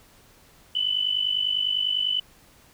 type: tone pair together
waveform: sine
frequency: 2980 / 3030 Hz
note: F#7 / F#7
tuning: +12 / +40 cents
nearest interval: unison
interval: 28 cents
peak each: -24 / -26 dBFS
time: 0.75-2.2 s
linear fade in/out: 5 ms
effects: pink hiss -55 dBFS RMS until 2.73 s